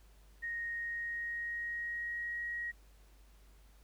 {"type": "tone with pitch glide", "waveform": "sine", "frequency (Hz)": [1864.7, 1895.1], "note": ["A#6", "A#6"], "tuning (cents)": [0, 28], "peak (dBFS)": -36, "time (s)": [0.42, 2.72], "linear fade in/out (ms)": 20, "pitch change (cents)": 28, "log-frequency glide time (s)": [0.73, 2.43], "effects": ["added 50 Hz sine -58 dBFS peak until 3.83 s", "pink hiss -68 dBFS RMS until 3.83 s"]}